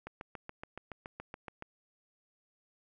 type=click train; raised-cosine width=0.5 ms; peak=-27 dBFS; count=12; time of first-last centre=0.07-1.624 s; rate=7.08 Hz; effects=none